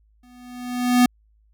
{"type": "tone with exponential growth", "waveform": "square", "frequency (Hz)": 246.9, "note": "B3", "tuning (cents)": 0, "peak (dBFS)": -11, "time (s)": [0.23, 1.06], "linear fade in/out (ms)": 5, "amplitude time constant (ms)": 180, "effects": ["added 53 Hz sine -56 dBFS peak until 1.53 s"]}